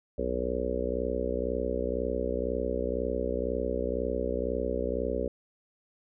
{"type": "harmonic tone", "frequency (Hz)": 62, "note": "B1", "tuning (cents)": 7, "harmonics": [1, 3, 4, 5, 6, 7, 8, 9], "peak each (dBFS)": [-35, -40, -37, -40, -38, -34, -34, -35], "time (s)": [0.18, 5.28], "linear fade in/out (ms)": 5, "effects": []}